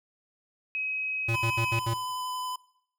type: tone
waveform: sine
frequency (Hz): 2542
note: D#7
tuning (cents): +36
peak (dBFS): -28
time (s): 0.75-1.79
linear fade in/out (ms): 0
type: tone bursts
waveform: square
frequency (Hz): 114.8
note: A#2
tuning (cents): -26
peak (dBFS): -27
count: 5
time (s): 1.28-1.941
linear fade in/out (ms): 10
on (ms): 81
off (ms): 64
type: tone with vibrato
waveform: square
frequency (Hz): 1007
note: B5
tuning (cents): +33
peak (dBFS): -32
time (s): 1.34-2.56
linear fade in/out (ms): 5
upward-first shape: sine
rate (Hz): 11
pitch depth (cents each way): 9
effects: noise-tail reverb RT60 0.7 s tail -22 dB re dry